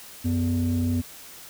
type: tone pair together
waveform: sine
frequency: 92.5 / 247.4 Hz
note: F#2 / B3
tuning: 0 / +3 cents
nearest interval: octave + perfect fourth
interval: 1703 cents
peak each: -22 dBFS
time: 0.24-1.02 s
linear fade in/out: 20 ms
effects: tanh soft clip ceiling -18 dBFS + white hiss -44 dBFS RMS until 1.49 s